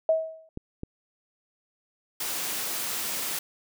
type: tone with exponential decay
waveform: sine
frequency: 642 Hz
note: E5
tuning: 46 cents flat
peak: -16 dBFS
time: 0.09-0.49 s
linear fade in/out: 2 ms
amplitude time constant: 86 ms
type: clicks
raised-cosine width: 3 ms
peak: -21 dBFS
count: 2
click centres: 0.574 / 0.834 s
type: high-pass noise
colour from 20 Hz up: white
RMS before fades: -31 dBFS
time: 2.2-3.39 s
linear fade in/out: 5 ms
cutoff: 160 Hz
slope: 12 dB/octave
effects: none